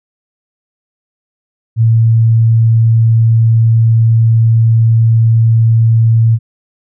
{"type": "tone", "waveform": "sine", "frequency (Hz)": 113.6, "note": "A#2", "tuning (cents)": -44, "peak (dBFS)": -5, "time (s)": [1.76, 6.39], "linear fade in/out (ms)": 50, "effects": []}